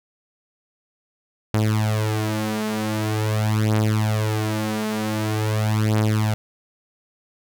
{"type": "beating tone pair", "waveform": "sawtooth", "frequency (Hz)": [107.7, 108.15], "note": ["A2", "A2"], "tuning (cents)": [-37, -29], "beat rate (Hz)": 0.45, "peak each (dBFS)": [-19, -18], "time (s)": [1.54, 6.34], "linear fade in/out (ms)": 0, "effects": []}